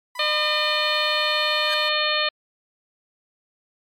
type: tone with pitch glide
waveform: 30% pulse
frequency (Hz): 994 to 966.3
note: B5 to B5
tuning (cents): +11 to -38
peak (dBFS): -32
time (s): 0.15-1.89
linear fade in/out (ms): 5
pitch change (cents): -49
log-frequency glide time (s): 0.39-1.55
type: harmonic tone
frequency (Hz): 606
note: D#5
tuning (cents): -46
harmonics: 1 / 2 / 3 / 4 / 5 / 6 / 7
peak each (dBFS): -27 / -27 / -27 / -27 / -27 / -27 / -27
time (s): 0.19-2.29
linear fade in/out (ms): 5
type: tone with exponential growth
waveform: sawtooth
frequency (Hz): 1600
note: G6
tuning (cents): +35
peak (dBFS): -25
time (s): 1.6-1.74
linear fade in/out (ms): 1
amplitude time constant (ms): 30
effects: MP3 64 kbps